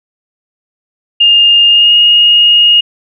sine tone with pitch glide, 2822 to 2860 Hz, F7 to F7, +17 to +41 cents, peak -3 dBFS, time 1.2-2.81 s, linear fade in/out 10 ms, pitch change +24 cents, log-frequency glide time 1.68-1.94 s, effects none

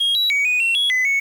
sine tone with pitch steps, 3265 / 3903 / 2257 / 2481 / 2718 / 3348 / 2018 / 2212 Hz, G#7 / B7 / C#7 / D#7 / F7 / G#7 / B6 / C#7, -30 / -21 / +31 / -6 / -48 / +13 / +37 / -4 cents, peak -13 dBFS, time 0-1.2 s, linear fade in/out 10 ms, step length 150 ms, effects tanh soft clip ceiling -14 dBFS + 7-bit

